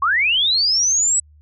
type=linear sweep; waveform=sine; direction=up; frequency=1046.5 to 7970 Hz; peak=-14 dBFS; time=0.02-1.2 s; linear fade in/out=5 ms; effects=added 75 Hz sine -46 dBFS peak until 1.41 s